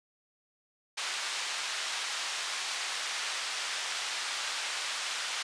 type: band-pass noise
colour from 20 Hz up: white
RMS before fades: -35 dBFS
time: 0.97-5.43 s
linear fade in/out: 10 ms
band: 920 to 4900 Hz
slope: 12 dB/octave
effects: resampled to 22050 Hz

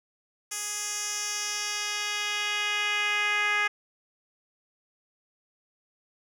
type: tone with band-pass filter sweep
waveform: 10% pulse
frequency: 415.3 Hz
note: G#4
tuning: in tune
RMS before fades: -29 dBFS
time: 0.51-3.68 s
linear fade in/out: 10 ms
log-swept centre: 8300 to 2000 Hz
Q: 1.7
effects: none

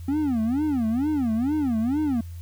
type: tone with vibrato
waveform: triangle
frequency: 260 Hz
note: C4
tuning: 11 cents flat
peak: -19 dBFS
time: 0.08-2.21 s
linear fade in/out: 5 ms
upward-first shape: sine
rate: 2.2 Hz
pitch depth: 300 cents each way
effects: added 85 Hz sine -34 dBFS peak until 2.41 s + white hiss -56 dBFS RMS until 2.41 s

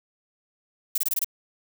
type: noise bursts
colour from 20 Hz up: violet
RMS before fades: -24 dBFS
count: 6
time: 0.95-1.245 s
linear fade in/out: 5 ms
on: 30 ms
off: 23 ms
effects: none

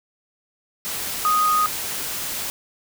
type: tone in noise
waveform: sine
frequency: 1244.5 Hz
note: D#6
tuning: in tune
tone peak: -16 dBFS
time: 1.25-1.66 s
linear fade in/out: 0 ms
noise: white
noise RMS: -28 dBFS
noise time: 0.85-2.5 s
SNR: +9 dB
effects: none

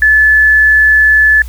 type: tone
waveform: sine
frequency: 1731 Hz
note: A6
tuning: 29 cents flat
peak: -4 dBFS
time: 0.02-1.42 s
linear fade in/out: 2 ms
effects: added 60 Hz sine -22 dBFS peak until 1.48 s + white hiss -40 dBFS RMS until 1.48 s

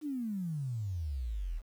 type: exponential sweep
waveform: sine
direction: down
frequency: 313.7 to 36.71 Hz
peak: -33 dBFS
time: 0.01-1.62 s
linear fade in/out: 50 ms
effects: 10-bit

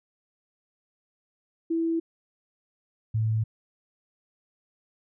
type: tone pair in turn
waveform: sine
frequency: 329.6 / 110.31 Hz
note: E4 / A2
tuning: 0 / +5 cents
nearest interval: octave + perfect fifth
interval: 1895 cents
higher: first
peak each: -23 / -22 dBFS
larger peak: second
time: 1.7-2 / 3.14-3.44 s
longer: neither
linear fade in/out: 10 ms
effects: none

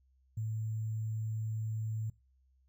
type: tone with sample-and-hold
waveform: sine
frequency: 110 Hz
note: A2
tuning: in tune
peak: -33 dBFS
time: 0.37-2.1 s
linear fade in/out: 5 ms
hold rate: 7350 Hz
effects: noise-tail reverb RT60 0.3 s tail -24 dB re dry + added 65 Hz sine -66 dBFS peak until 2.68 s

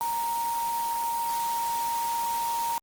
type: tone in noise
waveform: sine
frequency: 932 Hz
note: A#5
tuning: 1 cent flat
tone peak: -26 dBFS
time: 0.01-2.78 s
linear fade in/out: 0 ms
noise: white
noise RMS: -37 dBFS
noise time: 0.01-2.78 s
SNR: +8 dB
effects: Opus 24 kbps

